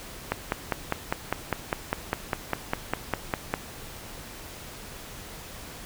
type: click train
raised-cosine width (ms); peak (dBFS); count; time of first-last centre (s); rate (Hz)
0.5; -9; 17; 0.32-3.539; 4.97
effects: pink hiss -42 dBFS RMS until 5.85 s